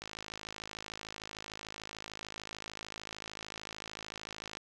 click train, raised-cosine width 0.2 ms, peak -24 dBFS, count 244, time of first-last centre 0.02-4.571 s, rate 53.4 Hz, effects none

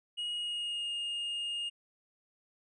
triangle tone with pitch glide, 2888 to 2840 Hz, F#7 to F7, -43 to +28 cents, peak -32 dBFS, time 0.17-1.7 s, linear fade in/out 20 ms, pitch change -29 cents, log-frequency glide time 0.33-0.91 s, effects resampled to 24000 Hz

